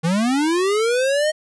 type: linear sweep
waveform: square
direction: up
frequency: 155.8 to 628 Hz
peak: -17 dBFS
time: 0.03-1.32 s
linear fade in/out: 20 ms
effects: resampled to 24000 Hz